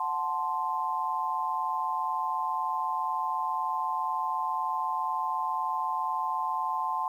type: tone cluster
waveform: sine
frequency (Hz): 735 / 877 / 1045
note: F#5 / A5 / C6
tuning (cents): -12 / -6 / -2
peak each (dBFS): -36 / -31 / -30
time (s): 0-7.08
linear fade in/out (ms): 2
effects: 10-bit